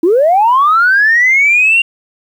sine linear sweep, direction up, 311.1 to 2794 Hz, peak -5 dBFS, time 0.03-1.82 s, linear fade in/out 5 ms, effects tanh soft clip ceiling -2 dBFS + 7-bit

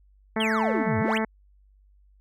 harmonic tone, 220 Hz, A3, in tune, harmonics 1 / 2 / 3 / 4 / 5 / 6 / 7 / 8 / 9 / 10, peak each -26 / -30 / -33 / -32 / -38 / -38 / -39 / -37 / -37 / -40 dBFS, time 0.36-1.25 s, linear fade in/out 5 ms
triangle exponential two-way sweep, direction down then up, 3382 to 91.4 to 3382 Hz, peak -24 dBFS, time 0.4-1.18 s, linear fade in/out 5 ms, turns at 0.99 s
effects added 49 Hz sine -55 dBFS peak until 2.2 s

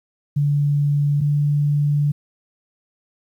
sine tone pair in turn, 144.6 / 145.94 Hz, D3 / D3, -27 / -11 cents, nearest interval unison, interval 16 cents, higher second, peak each -15 dBFS, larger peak neither, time 0.36-1.21 / 1.21-2.12 s, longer second, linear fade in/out 10 ms, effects 9-bit

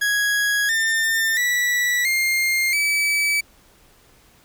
40% pulse tone with pitch steps, 1661.2 / 1801.1 / 1952.8 / 2117 / 2296 Hz, G#6 / A6 / B6 / C7 / D7, 0 / +40 / -20 / +20 / -40 cents, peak -17 dBFS, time 0.01-3.41 s, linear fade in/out 10 ms, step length 680 ms, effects pink hiss -54 dBFS RMS until 4.44 s

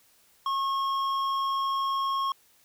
sine tone with hard clipping, 1087 Hz, C#6, 34 cents flat, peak -27 dBFS, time 0.46-2.32 s, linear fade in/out 2 ms, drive 8 dB, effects white hiss -62 dBFS RMS until 2.64 s

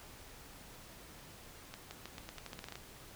accelerating click train, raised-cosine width 0.2 ms, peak -27 dBFS, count 13, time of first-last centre 1.74-2.756 s, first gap 170 ms, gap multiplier 0.86, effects pink hiss -54 dBFS RMS until 3.15 s

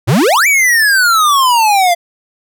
square exponential two-way sweep, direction up then down, 100 to 2349 to 678 Hz, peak -8 dBFS, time 0.07-1.95 s, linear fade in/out 20 ms, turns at 0.47 s, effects none

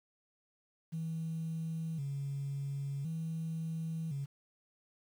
sine tone with vibrato, 150.5 Hz, D3, 43 cents sharp, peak -34 dBFS, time 0.92-4.26 s, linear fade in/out 20 ms, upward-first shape square, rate 0.47 Hz, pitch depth 130 cents each way, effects tanh soft clip ceiling -31 dBFS + 10-bit

